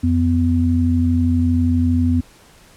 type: tone pair together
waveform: sine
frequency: 87.5 / 250 Hz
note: F2 / B3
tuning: +4 / +21 cents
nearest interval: octave + tritone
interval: 1817 cents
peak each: -16 dBFS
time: 0.03-2.21 s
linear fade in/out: 10 ms
effects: pink hiss -48 dBFS RMS until 2.76 s + low-pass 12000 Hz 12 dB/octave